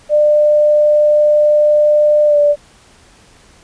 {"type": "tone with pitch glide", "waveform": "sine", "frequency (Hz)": [598, 585.4], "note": ["D5", "D5"], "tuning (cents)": [31, -6], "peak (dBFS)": -7, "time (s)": [0.09, 2.56], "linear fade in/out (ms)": 50, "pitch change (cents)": -37, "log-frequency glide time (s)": [2.26, 2.37], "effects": ["pink hiss -46 dBFS RMS until 3.63 s", "resampled to 22050 Hz"]}